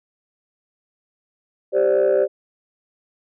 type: chord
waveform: sine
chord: G suspended fourth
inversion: none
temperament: equal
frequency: 392 / 523.3 / 587.3 Hz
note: G4 / C5 / D5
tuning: 0 / 0 / 0 cents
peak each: -17 dBFS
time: 1.72-2.28 s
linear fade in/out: 50 ms
effects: tanh soft clip ceiling -10 dBFS